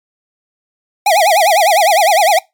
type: tone with vibrato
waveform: square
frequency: 730 Hz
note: F#5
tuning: 24 cents flat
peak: -8 dBFS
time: 1.06-2.39 s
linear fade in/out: 5 ms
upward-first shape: sine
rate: 9.9 Hz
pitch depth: 250 cents each way
effects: noise-tail reverb RT60 0.2 s tail -23 dB re dry + MP3 96 kbps